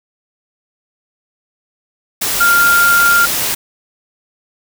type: tone in noise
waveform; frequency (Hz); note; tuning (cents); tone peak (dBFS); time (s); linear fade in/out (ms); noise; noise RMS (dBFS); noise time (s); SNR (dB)
sine; 1396.9; F6; 0; -8; 2.4-3.26; 10; white; -17; 2.21-3.55; +6
effects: none